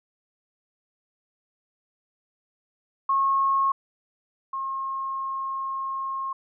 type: tone pair in turn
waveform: sine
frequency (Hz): 1088 / 1075.5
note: C#6 / C6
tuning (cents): -33 / +47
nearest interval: unison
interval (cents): 20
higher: first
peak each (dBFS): -19 / -27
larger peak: first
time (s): 3.09-3.72 / 4.53-6.33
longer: second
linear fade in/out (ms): 5
effects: none